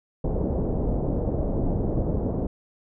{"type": "low-pass noise", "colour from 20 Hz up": "pink", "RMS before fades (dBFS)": -25, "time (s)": [0.24, 2.47], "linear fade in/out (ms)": 5, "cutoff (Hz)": 600, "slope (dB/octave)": 24, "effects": []}